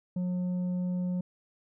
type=tone with tanh clipping; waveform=sine; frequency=180.3 Hz; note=F#3; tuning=45 cents flat; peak=-29 dBFS; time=0.16-1.21 s; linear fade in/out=5 ms; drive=5 dB; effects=none